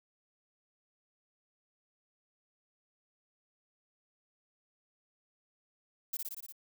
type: noise with echo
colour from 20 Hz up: violet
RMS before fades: -36 dBFS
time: 6.13-6.17 s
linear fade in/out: 5 ms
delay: 59 ms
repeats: 6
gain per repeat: -2 dB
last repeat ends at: 6.524 s
effects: none